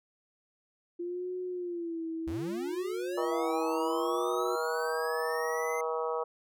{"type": "tone with vibrato", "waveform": "sine", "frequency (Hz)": 344.6, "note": "F4", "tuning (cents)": -23, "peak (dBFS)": -33, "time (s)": [0.99, 4.56], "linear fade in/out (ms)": 10, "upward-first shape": "sine", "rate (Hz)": 0.65, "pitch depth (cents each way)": 100}
{"type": "linear sweep", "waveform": "square", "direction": "up", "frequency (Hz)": [61.74, 2084], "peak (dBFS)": -38, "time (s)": [2.27, 5.81], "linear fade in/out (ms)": 5}
{"type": "harmonic tone", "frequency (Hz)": 160, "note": "D#3", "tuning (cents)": 49, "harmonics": [3, 4, 5, 6, 7, 8], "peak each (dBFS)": [-32, -38, -40, -39, -39, -40], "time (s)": [3.17, 6.24], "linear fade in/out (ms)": 10}
{"effects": []}